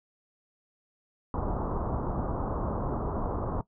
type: low-pass noise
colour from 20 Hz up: pink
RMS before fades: -31 dBFS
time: 1.34-3.61 s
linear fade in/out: 2 ms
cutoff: 1200 Hz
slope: 48 dB/octave
effects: noise-tail reverb RT60 0.1 s tail -18 dB re dry